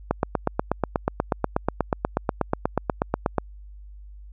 click train, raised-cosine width 1 ms, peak -6 dBFS, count 28, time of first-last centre 0.11-3.383 s, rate 8.25 Hz, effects added 50 Hz sine -40 dBFS peak until 4.32 s

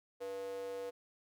square tone with high-pass filter, 97.4 Hz, G2, 11 cents flat, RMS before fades -42 dBFS, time 0.2-0.91 s, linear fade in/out 20 ms, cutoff 490 Hz, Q 6.4, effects none

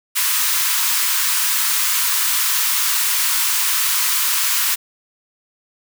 white high-pass noise, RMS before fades -18 dBFS, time 0.15-4.76 s, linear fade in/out 20 ms, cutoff 920 Hz, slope 96 dB/octave, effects none

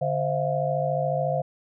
sine tone cluster, 145.7 / 522 / 646 / 700 Hz, D3 / C5 / E5 / F5, -13 / -4 / -35 / +4 cents, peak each -28 dBFS, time 0.01-1.42 s, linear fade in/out 10 ms, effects none

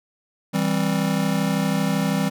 square chord, C major, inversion first, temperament just, 163.52 / 196.22 / 261.6 Hz, E3 / G3 / C4, -14 / +2 / 0 cents, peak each -25 / -23 / -27 dBFS, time 0.53-2.3 s, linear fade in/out 20 ms, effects none

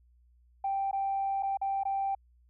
sine tone with dropouts, 784 Hz, G5, in tune, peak -27 dBFS, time 0.64-2.15 s, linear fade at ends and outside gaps 5 ms, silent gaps 0.913-0.929 / 1.426-1.431 / 1.572-1.614 / 1.835-1.852 s, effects tanh soft clip ceiling -23 dBFS + added 60 Hz sine -60 dBFS peak until 2.49 s

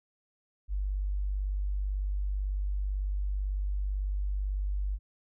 sine tone, 49.02 Hz, G1, 1 cent sharp, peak -28 dBFS, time 0.68-4.99 s, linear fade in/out 50 ms, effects none

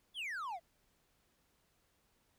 triangle exponential sweep, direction down, 3529 to 638 Hz, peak -37 dBFS, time 0.14-0.6 s, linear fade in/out 50 ms, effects pink hiss -75 dBFS RMS until 2.38 s

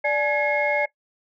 sine tone cluster, 587 / 847 / 1675 / 2159 Hz, D5 / G#5 / G#6 / C#7, -1 / +34 / +14 / -46 cents, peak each -22 / -27 / -29 / -23 dBFS, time 0.04-0.86 s, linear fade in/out 10 ms, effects noise-tail reverb RT60 0.1 s tail -19 dB re dry + tanh soft clip ceiling -10 dBFS

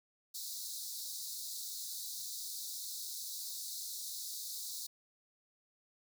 pink high-pass noise, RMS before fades -43 dBFS, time 0.34-4.87 s, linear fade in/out 10 ms, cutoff 3800 Hz, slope 96 dB/octave, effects none

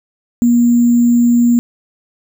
sine tone with sample-and-hold, 238.6 Hz, A#3, 41 cents sharp, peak -7 dBFS, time 0.42-1.59 s, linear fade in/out 0 ms, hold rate 7350 Hz, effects none

